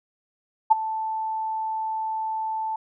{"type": "tone with ADSR envelope", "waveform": "sine", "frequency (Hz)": 880, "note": "A5", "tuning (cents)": 0, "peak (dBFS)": -9, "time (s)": [0.7, 2.76], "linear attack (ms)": 17, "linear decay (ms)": 18, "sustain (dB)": -16, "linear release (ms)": 4, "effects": []}